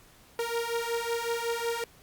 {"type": "beating tone pair", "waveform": "sawtooth", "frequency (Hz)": [463.7, 469.1], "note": ["A#4", "A#4"], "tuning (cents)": [-9, 11], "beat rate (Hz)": 5.4, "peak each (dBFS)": -28, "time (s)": [0.39, 1.84], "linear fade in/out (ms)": 2, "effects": ["pink hiss -57 dBFS RMS until 2.02 s", "Opus 48 kbps"]}